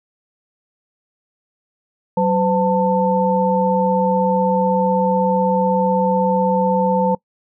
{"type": "tone cluster", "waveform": "sine", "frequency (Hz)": [188, 510, 892], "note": ["F#3", "C5", "A5"], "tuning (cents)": [28, -44, 23], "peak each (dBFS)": -18, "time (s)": [2.17, 7.15], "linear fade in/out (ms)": 5, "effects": ["noise-tail reverb RT60 0.1 s tail -23 dB re dry"]}